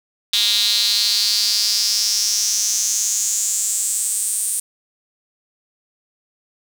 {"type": "tone with high-pass filter sweep", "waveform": "square", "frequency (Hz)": 109.5, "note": "A2", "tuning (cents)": -8, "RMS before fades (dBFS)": -19, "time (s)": [0.33, 4.6], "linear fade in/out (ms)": 5, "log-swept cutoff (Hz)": [3700, 9100], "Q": 5.8, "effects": []}